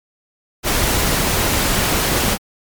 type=noise; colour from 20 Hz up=pink; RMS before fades=-17 dBFS; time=0.63-2.38 s; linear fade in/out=50 ms; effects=MP3 96 kbps